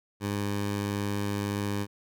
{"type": "tone", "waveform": "15% pulse", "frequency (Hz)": 101.6, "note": "G#2", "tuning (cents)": -38, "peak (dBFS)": -22, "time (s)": [0.2, 1.87], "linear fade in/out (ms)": 50, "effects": []}